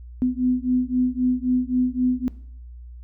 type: beating tone pair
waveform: sine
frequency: 250 / 253.8 Hz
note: B3 / B3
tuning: +21 / +47 cents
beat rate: 3.8 Hz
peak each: -22 dBFS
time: 0.22-2.28 s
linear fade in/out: 0 ms
effects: noise-tail reverb RT60 0.6 s tail -19 dB re dry + added 60 Hz sine -37 dBFS peak until 3.03 s